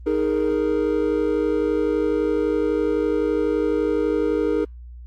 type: chord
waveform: triangle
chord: D# suspended fourth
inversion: none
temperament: just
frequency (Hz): 311.1 / 414.8 / 466.7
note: D#4 / G#4 / A#4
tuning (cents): 0 / -2 / +2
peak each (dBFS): -21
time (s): 0.06-4.65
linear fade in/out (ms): 10
effects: added 60 Hz sine -36 dBFS peak until 5.06 s + Opus 24 kbps